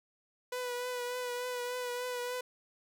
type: tone with vibrato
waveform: sawtooth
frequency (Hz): 493.9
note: B4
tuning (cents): 0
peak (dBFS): -31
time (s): 0.52-2.41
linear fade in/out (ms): 5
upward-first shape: triangle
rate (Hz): 3.4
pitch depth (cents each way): 30
effects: none